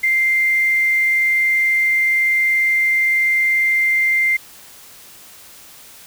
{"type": "tone with quantisation", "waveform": "sine", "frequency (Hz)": 2093, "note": "C7", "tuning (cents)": 0, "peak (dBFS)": -13, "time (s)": [0.03, 4.37], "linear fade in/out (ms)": 10, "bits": 6, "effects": ["white hiss -42 dBFS RMS until 6.06 s"]}